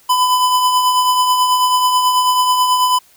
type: tone with tremolo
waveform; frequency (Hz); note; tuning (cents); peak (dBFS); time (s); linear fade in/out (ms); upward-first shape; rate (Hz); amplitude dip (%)
square; 1004; B5; +28; -10; 0.09-2.99; 10; triangle; 9.2; 45
effects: white hiss -50 dBFS RMS until 3.16 s